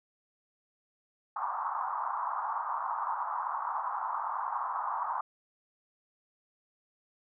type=band-pass noise; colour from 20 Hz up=pink; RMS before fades=-34 dBFS; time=1.36-5.21 s; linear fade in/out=5 ms; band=850 to 1200 Hz; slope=48 dB/octave; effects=none